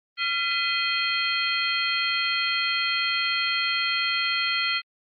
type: tone cluster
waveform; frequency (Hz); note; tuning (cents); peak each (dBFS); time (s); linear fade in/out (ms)
sine; 1377 / 2018 / 2502 / 3191 / 4252; F6 / B6 / D#7 / G7 / C8; -25 / +37 / +9 / +30 / +27; -29; 0.17-4.82; 50
effects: Opus 24 kbps